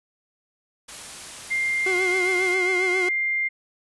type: noise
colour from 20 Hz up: white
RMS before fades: -38 dBFS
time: 0.88-2.55 s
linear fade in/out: 10 ms
type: tone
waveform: sine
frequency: 2100 Hz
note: C7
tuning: 6 cents sharp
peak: -21 dBFS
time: 1.5-3.49 s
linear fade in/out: 20 ms
type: tone with vibrato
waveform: 40% pulse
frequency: 367.9 Hz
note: F#4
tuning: 10 cents flat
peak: -23 dBFS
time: 1.86-3.09 s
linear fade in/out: 5 ms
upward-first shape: triangle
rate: 7.4 Hz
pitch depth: 67 cents each way
effects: resampled to 24000 Hz